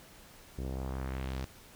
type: tone with low-pass filter sweep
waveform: sawtooth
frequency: 65.6 Hz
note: C2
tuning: 5 cents sharp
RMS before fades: -37 dBFS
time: 0.58-1.45 s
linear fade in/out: 5 ms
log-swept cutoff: 390 to 6100 Hz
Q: 1.3
effects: pink hiss -55 dBFS RMS until 1.75 s